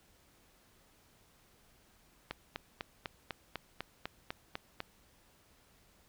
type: click train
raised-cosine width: 0.3 ms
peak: -21 dBFS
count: 11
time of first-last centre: 2.31-4.804 s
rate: 4.01 Hz
effects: pink hiss -66 dBFS RMS until 6.08 s